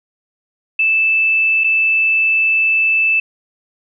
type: tone with dropouts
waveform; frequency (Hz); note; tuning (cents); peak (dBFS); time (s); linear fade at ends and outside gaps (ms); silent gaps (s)
sine; 2635; E7; -1; -11; 0.79-3.2; 5; 1.638-1.642
effects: none